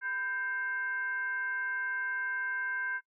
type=tone with frequency modulation; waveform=sine; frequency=1568 Hz; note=G6; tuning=in tune; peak=-31 dBFS; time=0.01-3.01 s; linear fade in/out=50 ms; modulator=566 Hz; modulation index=0.46; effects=noise-tail reverb RT60 0.1 s tail -20 dB re dry